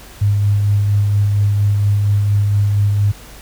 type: tone with tremolo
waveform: sine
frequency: 102.2 Hz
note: G#2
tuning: 27 cents flat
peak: -10 dBFS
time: 0.21-3.12 s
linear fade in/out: 10 ms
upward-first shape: sine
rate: 4.3 Hz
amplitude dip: 25%
effects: added 50 Hz sine -40 dBFS peak until 3.41 s + pink hiss -39 dBFS RMS until 3.41 s